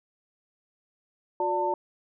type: tone cluster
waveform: sine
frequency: 361.1 / 582 / 897 Hz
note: F#4 / D5 / A5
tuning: -42 / -16 / +33 cents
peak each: -30 / -30 / -26 dBFS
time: 1.4-1.74 s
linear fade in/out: 2 ms
effects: none